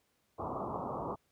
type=low-pass noise; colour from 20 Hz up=white; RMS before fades=-38 dBFS; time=0.38-1.16 s; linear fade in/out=20 ms; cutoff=1200 Hz; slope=96 dB/octave; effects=pink hiss -75 dBFS RMS until 1.31 s + high-pass 80 Hz 12 dB/octave